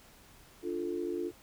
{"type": "chord", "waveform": "sine", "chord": "D minor", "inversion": "none", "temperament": "equal", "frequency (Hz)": [293.7, 349.2, 440], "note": ["D4", "F4", "A4"], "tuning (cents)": [0, 0, 0], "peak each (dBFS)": [-39, -34, -39], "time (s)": [0.62, 1.32], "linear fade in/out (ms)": 50, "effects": ["pink hiss -58 dBFS RMS until 1.42 s"]}